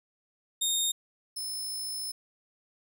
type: tone pair in turn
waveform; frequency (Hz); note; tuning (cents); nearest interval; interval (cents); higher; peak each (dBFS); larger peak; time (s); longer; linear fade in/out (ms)
20% pulse; 3687 / 5241; A#7 / E8; -20 / -11; tritone; 609; second; -20 / -28; first; 0.61-0.92 / 1.36-2.12; second; 10
effects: none